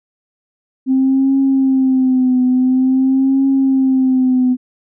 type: tone with vibrato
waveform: sine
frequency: 261.6 Hz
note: C4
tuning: in tune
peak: -9 dBFS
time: 0.86-4.57 s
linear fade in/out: 50 ms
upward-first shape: triangle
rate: 0.48 Hz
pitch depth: 65 cents each way
effects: tanh soft clip ceiling -5 dBFS